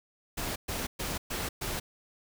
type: noise bursts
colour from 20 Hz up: pink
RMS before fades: -34 dBFS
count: 5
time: 0.37-1.8 s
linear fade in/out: 10 ms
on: 190 ms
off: 120 ms
effects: none